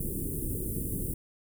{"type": "band-stop noise", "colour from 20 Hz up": "pink", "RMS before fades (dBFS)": -33, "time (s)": [0, 1.14], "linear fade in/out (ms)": 5, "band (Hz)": [430, 9100], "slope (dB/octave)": 48, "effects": []}